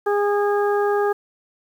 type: harmonic tone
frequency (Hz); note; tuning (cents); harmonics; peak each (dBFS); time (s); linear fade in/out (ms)
409.4; G#4; -25; 1 / 2 / 3 / 4; -18 / -24 / -28 / -30; 0.06-1.13; 10
effects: 8-bit